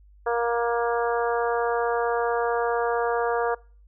harmonic tone, 235.5 Hz, A#3, 18 cents sharp, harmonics 2 / 3 / 4 / 5 / 6 / 7, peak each -24 / -28 / -30 / -32 / -34 / -35 dBFS, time 0.26-3.55 s, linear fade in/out 10 ms, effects noise-tail reverb RT60 0.4 s tail -24 dB re dry + added 50 Hz sine -50 dBFS peak until 3.87 s

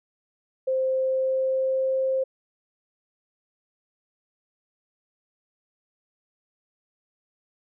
sine tone with pitch glide, 523 to 527.6 Hz, C5 to C5, -1 to +14 cents, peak -21 dBFS, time 0.67-2.24 s, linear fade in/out 10 ms, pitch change +15 cents, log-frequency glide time 0.85-1.99 s, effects none

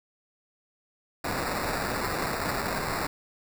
blue noise with sample-and-hold, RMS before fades -30 dBFS, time 1.24-3.07 s, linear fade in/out 5 ms, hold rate 3150 Hz, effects none

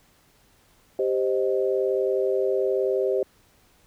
sine chord, C minor, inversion second, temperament equal, 392 / 523.3 / 622.3 Hz, G4 / C5 / Eb5, 0 / 0 / 0 cents, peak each -23 / -25 / -29 dBFS, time 0.99-3.23 s, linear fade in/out 2 ms, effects pink hiss -60 dBFS RMS until 3.86 s

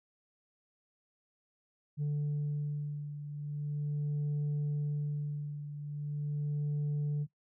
sine beating tone pair, 146.83 / 147.23 Hz, D3 / D3, 0 / +5 cents, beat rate 0.4 Hz, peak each -31 / -36 dBFS, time 1.97-7.27 s, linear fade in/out 50 ms, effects noise-tail reverb RT60 0.1 s tail -19 dB re dry + tanh soft clip ceiling -29 dBFS

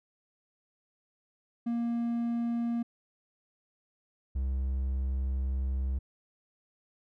triangle tone pair in turn, 234.8 / 65.89 Hz, A#3 / C2, +13 / +13 cents, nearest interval octave + minor seventh, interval 2200 cents, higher first, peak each -26 dBFS, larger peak neither, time 1.66-2.83 / 4.35-5.99 s, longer second, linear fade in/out 10 ms, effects none

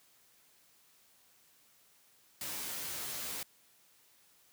white noise with comb filter, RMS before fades -40 dBFS, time 2.41-3.43 s, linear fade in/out 2 ms, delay 14 ms, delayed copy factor +0.85, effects white hiss -66 dBFS RMS until 4.52 s + high-pass 60 Hz 12 dB/octave

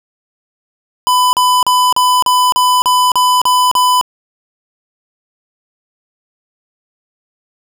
square tone bursts, 1000 Hz, B5, 21 cents sharp, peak -9 dBFS, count 10, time 1.07-4.012 s, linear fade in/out 0 ms, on 260 ms, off 38 ms, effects 8-bit

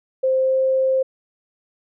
sine tone with pitch glide, 523.3 to 526.3 Hz, C5 to C5, 0 to +10 cents, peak -15 dBFS, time 0.23-1.03 s, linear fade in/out 10 ms, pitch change +10 cents, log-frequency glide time 0.39-0.6 s, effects none

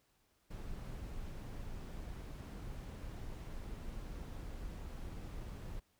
brown noise, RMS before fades -45 dBFS, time 0.5-5.8 s, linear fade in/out 10 ms, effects pink hiss -75 dBFS RMS until 5.99 s

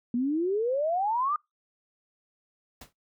sine exponential sweep, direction up, 233.1 to 1244.5 Hz, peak -24 dBFS, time 0.14-1.36 s, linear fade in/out 2 ms
pink noise with exponential decay, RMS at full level -40 dBFS, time 2.81-2.93 s, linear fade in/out 5 ms, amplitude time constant 25 ms
effects noise-tail reverb RT60 0.2 s tail -26 dB re dry

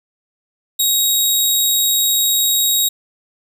15% pulse tone, 3791 Hz, A#7, 28 cents sharp, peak -6 dBFS, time 0.79-2.89 s, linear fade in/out 10 ms, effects none

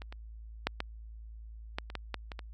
clicks, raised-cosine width 0.3 ms, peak -28 / -29 / -12 / -17 / -17 / -28 / -20 / -18 / -25 / -25 dBFS, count 10, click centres 0.019 / 0.125 / 0.67 / 0.804 / 1.785 / 1.901 / 1.953 / 2.143 / 2.318 / 2.392 s, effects added 55 Hz sine -44 dBFS peak until 2.53 s

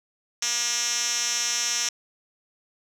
5% pulse tone with band-pass filter, 238.7 Hz, A#3, 41 cents sharp, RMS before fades -26 dBFS, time 0.42-1.89 s, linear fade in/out 2 ms, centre 5400 Hz, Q 7.3, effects none

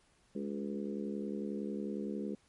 harmonic tone with a mistuned harmonic, 71 Hz, C#2, 42 cents sharp, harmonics 3 / 4 / 5 / 6 / 7, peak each -38 / -43 / -43 / -44 / -47 dBFS, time 0.35-2.35 s, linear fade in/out 5 ms, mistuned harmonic 3, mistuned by -51 cents, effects pink hiss -69 dBFS RMS until 2.48 s + MP3 48 kbps

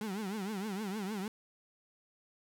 35% pulse tone with vibrato, 202.9 Hz, G#3, 40 cents flat, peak -34 dBFS, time 0.01-1.28 s, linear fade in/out 2 ms, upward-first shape triangle, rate 6.5 Hz, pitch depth 190 cents each way, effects none

